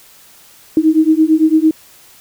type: beating tone pair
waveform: sine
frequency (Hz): 311.1 / 320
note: D#4 / D#4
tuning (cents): 0 / +49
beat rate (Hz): 8.9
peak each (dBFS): -11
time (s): 0.77-1.71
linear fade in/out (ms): 2
effects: white hiss -44 dBFS RMS until 2.2 s